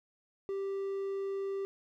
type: tone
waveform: triangle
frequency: 392 Hz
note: G4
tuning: in tune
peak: -31 dBFS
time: 0.49-1.65 s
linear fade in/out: 0 ms
effects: none